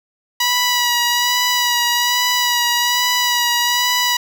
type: tone with vibrato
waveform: 10% pulse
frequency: 973 Hz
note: B5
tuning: 26 cents flat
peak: -6 dBFS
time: 0.4-4.17 s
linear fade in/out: 5 ms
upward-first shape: sine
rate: 1.2 Hz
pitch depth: 23 cents each way
effects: none